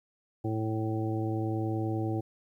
harmonic tone, 109.9 Hz, A2, 2 cents flat, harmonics 1 / 2 / 3 / 4 / 5 / 7, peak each -31 / -41 / -32 / -41 / -42 / -40 dBFS, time 0.44-2.21 s, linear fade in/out 10 ms, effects 11-bit

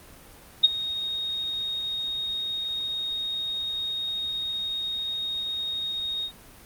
sine tone with ADSR envelope, 3729 Hz, A#7, in tune, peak -10 dBFS, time 0.63-6.32 s, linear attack 15 ms, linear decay 24 ms, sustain -17 dB, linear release 85 ms, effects pink hiss -49 dBFS RMS until 6.65 s + Opus 32 kbps

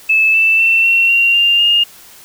sine tone with pitch steps, 2615 / 2650 / 2685 / 2721 / 2758 / 2795 / 2832 Hz, E7 / E7 / E7 / F7 / F7 / F7 / F7, -15 / +9 / +31 / -46 / -22 / +1 / +23 cents, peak -8 dBFS, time 0.09-1.84 s, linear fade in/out 10 ms, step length 250 ms, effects white hiss -40 dBFS RMS until 2.24 s

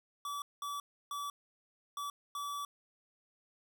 square tone bursts at uneven times, 1150 Hz, D6, 37 cents flat, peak -38 dBFS, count 5, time 0.25-0.42 / 0.62-0.8 / 1.11-1.3 / 1.97-2.1 / 2.35-2.65 s, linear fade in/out 2 ms, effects none

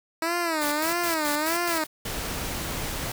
10% pulse tone with vibrato, 319.9 Hz, D#4, 48 cents sharp, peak -16 dBFS, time 0.22-1.84 s, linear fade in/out 2 ms, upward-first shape sine, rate 1.6 Hz, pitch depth 150 cents each way
white noise with tremolo, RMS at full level -31 dBFS, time 0.61-1.87 s, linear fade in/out 10 ms, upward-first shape square, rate 4.7 Hz, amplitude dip 70%
pink noise, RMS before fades -31 dBFS, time 2.05-3.12 s, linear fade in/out 5 ms
effects none

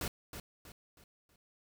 pink noise with echo, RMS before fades -37 dBFS, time 0.01-0.08 s, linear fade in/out 2 ms, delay 320 ms, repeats 4, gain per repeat -8 dB, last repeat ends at 1.36 s, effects none

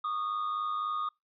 triangle tone pair together, 1124.3 / 1228 Hz, C#6 / D#6, +24 / -23 cents, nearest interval major second, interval 153 cents, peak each -37 / -29 dBFS, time 0.04-1.09 s, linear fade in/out 5 ms, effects noise-tail reverb RT60 0.2 s tail -25 dB re dry + resampled to 11025 Hz

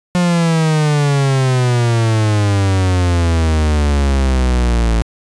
45% pulse exponential sweep, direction down, 179.3 to 55 Hz, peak -11 dBFS, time 0.15-5.02 s, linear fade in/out 0 ms, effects resampled to 22050 Hz

